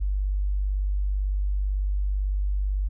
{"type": "tone", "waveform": "sine", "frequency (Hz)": 49, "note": "G1", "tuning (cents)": 0, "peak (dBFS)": -22, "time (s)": [0, 2.89], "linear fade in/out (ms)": 20, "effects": []}